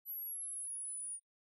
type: exponential sweep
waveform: sine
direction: down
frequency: 11870 to 9510 Hz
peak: -40 dBFS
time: 0.05-1.2 s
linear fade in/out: 50 ms
effects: noise-tail reverb RT60 0.1 s tail -24 dB re dry